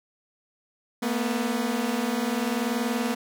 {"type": "tone pair together", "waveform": "sawtooth", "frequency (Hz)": [224.9, 245.5], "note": ["A3", "B3"], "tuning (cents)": [38, -10], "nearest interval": "major second", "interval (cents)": 152, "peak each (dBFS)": [-24, -23], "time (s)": [1.02, 3.15], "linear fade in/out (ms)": 10, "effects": []}